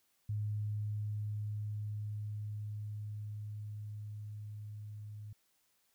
sine tone with level ramp, 105.2 Hz, G#2, 23 cents sharp, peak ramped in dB -33 to -44 dBFS, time 0.29-5.33 s, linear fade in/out 5 ms, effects white hiss -75 dBFS RMS until 5.94 s

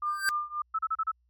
sine tone with tremolo, 1200 Hz, D6, 37 cents sharp, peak -25 dBFS, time 0.02-0.62 s, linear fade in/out 5 ms, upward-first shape triangle, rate 3.7 Hz, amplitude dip 95%
square tone with exponential growth, 1568 Hz, G6, in tune, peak -21 dBFS, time 0.06-0.29 s, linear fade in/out 0 ms, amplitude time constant 50 ms
sine tone bursts, 1306 Hz, E6, 17 cents flat, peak -25 dBFS, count 5, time 0.74-1.117 s, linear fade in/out 10 ms, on 49 ms, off 33 ms
effects added 60 Hz sine -66 dBFS peak until 1.29 s + MP3 96 kbps

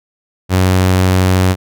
sawtooth tone, 92.8 Hz, F#2, 6 cents sharp, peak -5 dBFS, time 0.49-1.56 s, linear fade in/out 50 ms, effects none

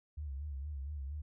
sine tone with vibrato, 71.2 Hz, C#2, 47 cents sharp, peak -38 dBFS, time 0.17-1.22 s, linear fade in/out 10 ms, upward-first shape sine, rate 4.3 Hz, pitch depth 110 cents each way, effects none

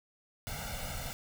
pink noise with comb filter, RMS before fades -39 dBFS, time 0.47-1.13 s, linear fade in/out 0 ms, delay 1.4 ms, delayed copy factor +0.9, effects none

